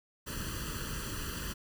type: noise with comb filter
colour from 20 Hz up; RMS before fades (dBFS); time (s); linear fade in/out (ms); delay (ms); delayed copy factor
pink; -38; 0.26-1.54; 20; 0.67; +0.9
effects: none